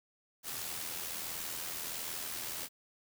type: noise with amplitude modulation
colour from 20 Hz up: white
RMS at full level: -38 dBFS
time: 0.43-2.69 s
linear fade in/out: 50 ms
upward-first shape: sine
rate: 81.4 Hz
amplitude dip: 45%
effects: none